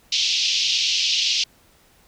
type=band-pass noise; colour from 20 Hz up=pink; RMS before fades=-21 dBFS; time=0.12-1.44 s; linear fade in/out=5 ms; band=2700 to 5800 Hz; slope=48 dB/octave; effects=pink hiss -56 dBFS RMS until 2.07 s